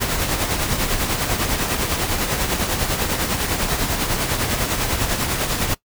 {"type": "noise with tremolo", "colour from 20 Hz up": "pink", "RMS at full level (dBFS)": -19, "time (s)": [0, 5.75], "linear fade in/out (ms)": 20, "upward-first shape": "triangle", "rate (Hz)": 10, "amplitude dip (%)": 55, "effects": ["noise-tail reverb RT60 0.1 s tail -20 dB re dry"]}